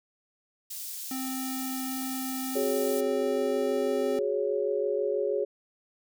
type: high-pass noise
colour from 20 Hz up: white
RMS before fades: -38 dBFS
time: 0.7-3.01 s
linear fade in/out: 10 ms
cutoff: 4800 Hz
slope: 12 dB/octave
type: tone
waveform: square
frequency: 261.6 Hz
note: C4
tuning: in tune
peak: -33 dBFS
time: 1.11-4.19 s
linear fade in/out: 2 ms
type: chord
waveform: sine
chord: F# suspended second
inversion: none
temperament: just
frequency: 370 / 416.2 / 555 Hz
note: F#4 / G#4 / C#5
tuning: 0 / +4 / +2 cents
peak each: -32 / -28 / -30 dBFS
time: 2.55-5.45 s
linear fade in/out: 10 ms
effects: none